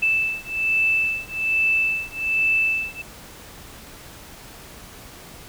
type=beating tone pair; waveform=sine; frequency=2639 / 2640.2 Hz; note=E7 / E7; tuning=+1 / +2 cents; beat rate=1.2 Hz; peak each=-22 dBFS; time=0.02-3.02 s; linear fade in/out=10 ms; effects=pink hiss -42 dBFS RMS until 5.48 s